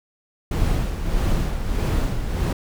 brown noise with tremolo, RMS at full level -19 dBFS, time 0.51-2.53 s, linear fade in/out 5 ms, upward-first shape sine, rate 1.6 Hz, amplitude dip 55%, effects none

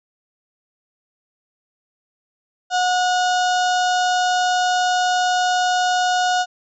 harmonic tone with a mistuned harmonic, 728 Hz, F#5, 28 cents flat, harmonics 1 / 2 / 4 / 5 / 6 / 7 / 8 / 9 / 10, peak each -17 / -23 / -29 / -31 / -33 / -34 / -35 / -36 / -37 dBFS, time 2.7-6.46 s, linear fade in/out 50 ms, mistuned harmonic 6, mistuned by -17 cents, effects none

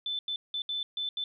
sine tone bursts at uneven times, 3520 Hz, A7, in tune, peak -30 dBFS, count 6, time 0.06-0.19 / 0.28-0.36 / 0.54-0.62 / 0.69-0.83 / 0.97-1.09 / 1.17-1.24 s, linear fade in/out 2 ms, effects none

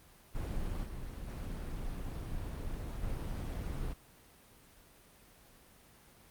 brown noise with level steps, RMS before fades -37 / -42 / -39 / -37 dBFS, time 0.34-3.94 s, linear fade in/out 20 ms, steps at 0.83 / 1.27 / 3.02 s, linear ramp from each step 20 ms, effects pink hiss -60 dBFS RMS until 6.3 s + Opus 32 kbps

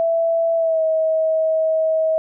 sine tone with pitch glide, 663 to 638.2 Hz, E5 to D#5, +10 to +44 cents, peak -15 dBFS, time 0-2.18 s, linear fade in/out 0 ms, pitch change -66 cents, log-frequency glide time 0.56-0.83 s, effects none

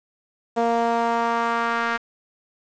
sawtooth tone with band-pass filter sweep, 232.6 Hz, A#3, 4 cents flat, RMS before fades -22 dBFS, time 0.56-1.98 s, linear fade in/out 20 ms, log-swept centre 640 to 1500 Hz, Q 2, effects resampled to 16000 Hz + 7-bit

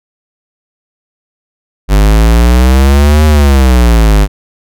square exponential two-way sweep, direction up then down, 49 to 77.6 to 49 Hz, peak -4 dBFS, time 1.88-4.28 s, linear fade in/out 50 ms, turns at 3.25 s, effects none

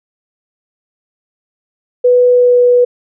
sine tone with pitch glide, 493.9 to 490.2 Hz, B4 to B4, 0 to -13 cents, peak -5 dBFS, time 2.04-2.85 s, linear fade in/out 10 ms, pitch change -13 cents, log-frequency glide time 2.29-2.59 s, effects none

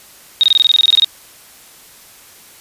sine tone bursts, 3737 Hz, A#7, 4 cents sharp, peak -6 dBFS, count 14, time 0.41-1.045 s, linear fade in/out 0 ms, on 24 ms, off 23 ms, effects white hiss -42 dBFS RMS until 2.6 s + resampled to 32000 Hz

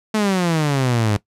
sawtooth exponential sweep, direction down, 220 to 100.9 Hz, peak -12 dBFS, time 0.14-1.17 s, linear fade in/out 5 ms, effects noise-tail reverb RT60 0.1 s tail -18 dB re dry + low-pass 10000 Hz 12 dB/octave

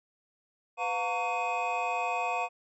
triangle tone cluster, 501 / 712 / 912 / 1126 / 2513 Hz, B4 / F5 / A#5 / C#6 / D#7, +25 / +33 / -38 / +27 / +17 cents, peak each -37 / -30 / -33 / -35 / -33 dBFS, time 0.77-2.49 s, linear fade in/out 50 ms, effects resampled to 22050 Hz

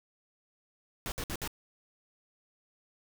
pink noise bursts, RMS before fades -36 dBFS, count 4, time 1.06-1.476 s, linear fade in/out 0 ms, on 59 ms, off 60 ms, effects none

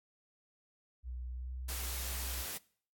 sine tone with pitch glide, 61.74 to 63.4 Hz, B1 to B1, 0 to +46 cents, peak -39 dBFS, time 1.03-2.46 s, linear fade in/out 50 ms, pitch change +46 cents, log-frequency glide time 1.33-1.52 s
white noise, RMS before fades -41 dBFS, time 1.68-2.58 s, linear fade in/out 10 ms
effects noise-tail reverb RT60 0.5 s tail -22 dB re dry + AAC 64 kbps

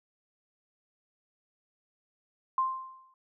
sine tone with exponential decay, 1048 Hz, C6, 2 cents sharp, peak -22 dBFS, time 2.58-3.14 s, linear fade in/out 2 ms, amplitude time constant 120 ms, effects none

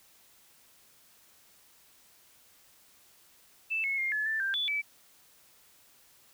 sine tone with pitch steps, 2642 / 2187 / 2122 / 1715 / 1768 / 1580 / 3458 / 2302 Hz, E7 / C#7 / C7 / A6 / A6 / G6 / A7 / D7, +3 / -24 / +24 / -45 / +8 / +13 / -31 / -35 cents, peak -28 dBFS, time 3.7-4.82 s, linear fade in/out 20 ms, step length 140 ms, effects white hiss -61 dBFS RMS until 6.33 s

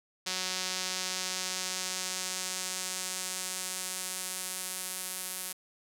sawtooth tone with band-pass filter sweep, 185 Hz, F#3, in tune, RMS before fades -36 dBFS, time 0.26-5.53 s, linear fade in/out 10 ms, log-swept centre 5200 to 11000 Hz, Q 1.3, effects none

